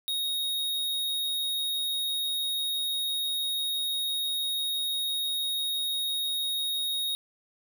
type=tone; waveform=square; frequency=3751 Hz; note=A#7; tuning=10 cents sharp; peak=-28 dBFS; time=0.08-7.15 s; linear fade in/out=0 ms; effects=none